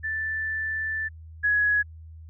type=tone pair in turn; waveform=sine; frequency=1762 / 1677 Hz; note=A6 / G#6; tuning=+2 / +16 cents; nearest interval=minor second; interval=86 cents; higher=first; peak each=-26 / -19 dBFS; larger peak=second; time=0.03-1.09 / 1.43-1.83 s; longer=first; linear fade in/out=20 ms; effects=added 80 Hz sine -41 dBFS peak until 2.29 s